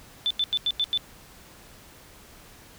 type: tone bursts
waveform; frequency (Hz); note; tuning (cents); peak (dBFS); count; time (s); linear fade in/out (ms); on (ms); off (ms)
sine; 3520; A7; 0; -21; 6; 0.26-0.975; 0; 45; 89
effects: pink hiss -50 dBFS RMS until 2.78 s